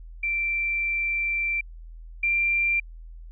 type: tone pair in turn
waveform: sine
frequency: 2349 / 2369 Hz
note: D7 / D7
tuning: 0 / +14 cents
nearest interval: unison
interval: 14 cents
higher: second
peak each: -23 / -20 dBFS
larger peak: second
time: 0.23-1.61 / 2.23-2.8 s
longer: first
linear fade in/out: 5 ms
effects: added 41 Hz sine -39 dBFS peak until 3.31 s